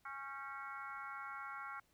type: harmonic tone with a mistuned harmonic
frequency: 275.4 Hz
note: C#4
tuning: 11 cents flat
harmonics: 3 / 4 / 5 / 6 / 7 / 8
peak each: -53 / -50 / -47 / -56 / -57 / -55 dBFS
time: 0.05-1.8 s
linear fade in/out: 5 ms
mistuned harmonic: 6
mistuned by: -79 cents
effects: pink hiss -75 dBFS RMS until 1.93 s